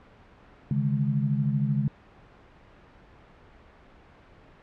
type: chord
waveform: sine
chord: C# suspended second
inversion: none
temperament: equal with one note detuned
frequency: 138.59 / 151.57 / 207.7 Hz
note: C#3 / D#3 / G#3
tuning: 0 / -45 / 0 cents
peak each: -25 / -29 / -28 dBFS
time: 0.71-1.88 s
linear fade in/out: 2 ms
effects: pink hiss -53 dBFS RMS until 4.62 s + low-pass 2000 Hz 12 dB/octave

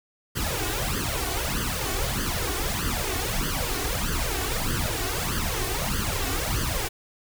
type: noise with flanger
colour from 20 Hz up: pink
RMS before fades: -27 dBFS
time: 0.35-6.89 s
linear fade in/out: 20 ms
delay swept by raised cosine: 0.63 to 2.73 ms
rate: 1.6 Hz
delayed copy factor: +0.8
effects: none

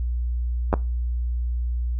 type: clicks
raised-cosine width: 1 ms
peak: -6 dBFS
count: 2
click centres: 0.729 / 0.739 s
effects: noise-tail reverb RT60 0.3 s tail -21 dB re dry + added 60 Hz sine -22 dBFS peak until 1.99 s

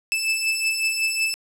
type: beating tone pair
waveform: sawtooth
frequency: 2627 / 2632.4 Hz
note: E7 / E7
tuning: -7 / -3 cents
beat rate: 5.4 Hz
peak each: -23 / -19 dBFS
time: 0.12-1.34 s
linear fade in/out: 0 ms
effects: low-pass 12000 Hz 12 dB/octave + 9-bit

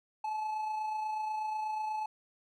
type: tone with amplitude modulation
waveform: triangle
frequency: 862 Hz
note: A5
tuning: 36 cents flat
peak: -29 dBFS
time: 0.24-2.06 s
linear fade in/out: 5 ms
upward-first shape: sine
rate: 28.2 Hz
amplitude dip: 35%
effects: none

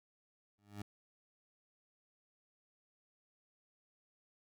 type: tone with exponential growth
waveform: 20% pulse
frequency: 102.6 Hz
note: G#2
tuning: 21 cents flat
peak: -35 dBFS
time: 0.58-0.82 s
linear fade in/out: 5 ms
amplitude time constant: 52 ms
effects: none

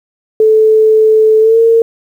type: tone with pitch glide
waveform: sine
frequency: 436.4 to 456.5 Hz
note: A4 to A#4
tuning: -14 to -36 cents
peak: -4 dBFS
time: 0.4-1.82 s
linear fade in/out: 2 ms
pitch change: +78 cents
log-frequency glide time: 1.4-1.58 s
effects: 7-bit

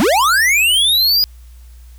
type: linear sweep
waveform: square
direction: up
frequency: 185 to 4978 Hz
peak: -11 dBFS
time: 0-1.24 s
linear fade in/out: 0 ms
effects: added 60 Hz sine -36 dBFS peak until 1.98 s + white hiss -53 dBFS RMS until 1.98 s

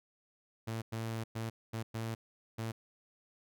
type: tone bursts at uneven times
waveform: sawtooth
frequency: 113 Hz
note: A2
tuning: 47 cents sharp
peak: -32 dBFS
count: 6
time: 0.67-0.82 / 0.92-1.24 / 1.35-1.5 / 1.73-1.83 / 1.94-2.15 / 2.58-2.72 s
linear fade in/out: 10 ms
effects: none

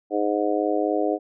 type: harmonic tone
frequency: 103.83 Hz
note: G#2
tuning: in tune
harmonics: 3 / 4 / 5 / 6 / 7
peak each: -25 / -26 / -27 / -28 / -28 dBFS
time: 0.1-1.19 s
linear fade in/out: 50 ms
effects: none

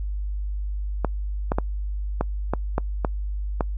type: clicks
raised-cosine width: 1 ms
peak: -8 dBFS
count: 8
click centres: 1.047 / 1.519 / 1.585 / 2.21 / 2.536 / 2.781 / 3.048 / 3.608 s
effects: noise-tail reverb RT60 0.1 s tail -26 dB re dry + added 50 Hz sine -25 dBFS peak until 3.77 s

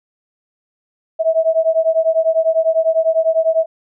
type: beating tone pair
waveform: sine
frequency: 643 / 653 Hz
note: E5 / E5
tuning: -43 / -17 cents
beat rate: 10 Hz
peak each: -15 dBFS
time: 1.19-3.66 s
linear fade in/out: 20 ms
effects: none

